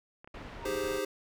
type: clicks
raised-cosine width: 0.5 ms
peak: -34 dBFS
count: 6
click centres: 0.245 / 0.275 / 0.372 / 0.415 / 0.532 / 0.858 s
type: low-pass noise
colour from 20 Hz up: pink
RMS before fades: -45 dBFS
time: 0.34-0.99 s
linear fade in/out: 5 ms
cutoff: 2600 Hz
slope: 12 dB/octave
type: tone with exponential growth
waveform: sine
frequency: 932.3 Hz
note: A#5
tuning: in tune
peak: -38 dBFS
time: 0.51-0.65 s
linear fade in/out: 1 ms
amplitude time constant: 29 ms
type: chord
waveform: square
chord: Ab major seventh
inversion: second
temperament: equal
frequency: 311.1 / 392 / 415.3 / 523.3 Hz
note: Eb4 / G4 / Ab4 / C5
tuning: 0 / 0 / 0 / 0 cents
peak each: -41 / -36 / -38 / -36 dBFS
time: 0.65-1.05 s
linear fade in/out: 5 ms
effects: none